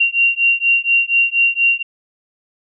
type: beating tone pair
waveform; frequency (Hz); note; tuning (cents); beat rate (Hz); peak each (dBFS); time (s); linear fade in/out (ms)
sine; 2758 / 2762.2; F7 / F7; -22 / -20; 4.2; -15; 0-1.83; 10
effects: none